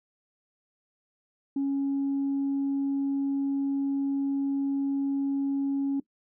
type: tone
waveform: sine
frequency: 276.6 Hz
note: C#4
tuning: 4 cents flat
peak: -23 dBFS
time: 1.56-6 s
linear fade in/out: 5 ms
effects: noise-tail reverb RT60 0.1 s tail -20 dB re dry + tanh soft clip ceiling -22 dBFS